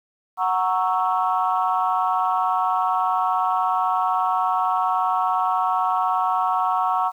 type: chord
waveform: sine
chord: F# dominant seventh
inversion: none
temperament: equal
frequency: 740 / 932.3 / 1108.7 / 1318.5 Hz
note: F#5 / A#5 / C#6 / E6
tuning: 0 / 0 / 0 / 0 cents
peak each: -22 / -24 / -23 / -26 dBFS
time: 0.37-7.12 s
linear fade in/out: 50 ms
effects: tanh soft clip ceiling -9 dBFS + 9-bit